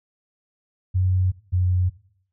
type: tone pair in turn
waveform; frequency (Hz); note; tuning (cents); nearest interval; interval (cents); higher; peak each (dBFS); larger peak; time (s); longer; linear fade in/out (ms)
sine; 92.5 / 90.86; F#2 / F#2; 0 / -31; unison; 31; first; -17; neither; 0.94-1.32 / 1.52-1.9; neither; 20
effects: noise-tail reverb RT60 0.6 s tail -17 dB re dry